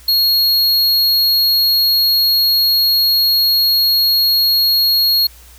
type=tone; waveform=square; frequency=4300 Hz; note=C8; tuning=47 cents sharp; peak=-11 dBFS; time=0.08-5.27 s; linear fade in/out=5 ms; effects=added 60 Hz sine -41 dBFS peak until 5.58 s + white hiss -44 dBFS RMS until 5.58 s